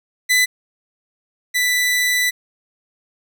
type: tone pair in turn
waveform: sawtooth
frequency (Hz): 2000 / 1982.7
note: B6 / B6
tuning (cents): +21 / +6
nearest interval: unison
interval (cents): 15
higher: first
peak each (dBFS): -9 / -12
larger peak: first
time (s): 0.29-0.46 / 1.54-2.31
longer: second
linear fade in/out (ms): 20
effects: none